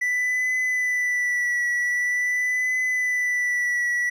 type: tone with vibrato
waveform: triangle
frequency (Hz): 1976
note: B6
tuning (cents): 0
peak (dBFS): -19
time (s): 0.01-4.1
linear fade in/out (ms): 10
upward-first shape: triangle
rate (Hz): 0.45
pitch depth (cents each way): 35
effects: none